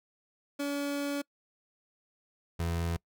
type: tone pair in turn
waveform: 30% pulse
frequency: 284.7 / 84.32 Hz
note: C#4 / E2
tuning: +46 / +40 cents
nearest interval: octave + major sixth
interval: 2106 cents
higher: first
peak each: -28 / -27 dBFS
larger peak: second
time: 0.59-1.22 / 2.59-2.97 s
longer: first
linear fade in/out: 10 ms
effects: noise-tail reverb RT60 0.1 s tail -25 dB re dry